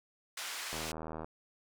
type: band-pass noise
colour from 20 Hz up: pink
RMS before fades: -41 dBFS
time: 0.37-0.92 s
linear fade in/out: 5 ms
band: 1300 to 10000 Hz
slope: 12 dB/octave
type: click train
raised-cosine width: 1 ms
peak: -27 dBFS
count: 42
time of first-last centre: 0.73-1.245 s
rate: 79.6 Hz
effects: none